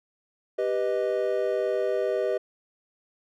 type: chord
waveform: triangle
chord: G augmented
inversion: none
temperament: equal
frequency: 392 / 493.9 / 622.3 Hz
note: G4 / B4 / D#5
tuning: 0 / 0 / 0 cents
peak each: -26 dBFS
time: 0.58-2.38 s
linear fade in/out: 10 ms
effects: none